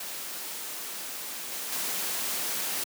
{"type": "noise with level steps", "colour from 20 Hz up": "white", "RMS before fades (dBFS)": [-37, -35, -31], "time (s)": [0, 2.84], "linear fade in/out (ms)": 5, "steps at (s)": [1.52, 1.72], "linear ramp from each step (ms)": 2, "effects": ["high-pass 200 Hz 12 dB/octave"]}